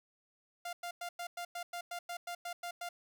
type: tone bursts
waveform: sawtooth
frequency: 698.5 Hz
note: F5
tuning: in tune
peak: -35 dBFS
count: 13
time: 0.65-2.89 s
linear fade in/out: 5 ms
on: 80 ms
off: 100 ms
effects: none